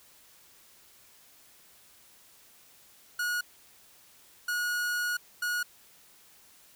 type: tone bursts at uneven times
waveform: 45% pulse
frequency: 1450 Hz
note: F#6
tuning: 35 cents flat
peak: -28 dBFS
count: 3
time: 3.19-3.41 / 4.48-5.17 / 5.42-5.63 s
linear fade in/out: 5 ms
effects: white hiss -58 dBFS RMS until 6.75 s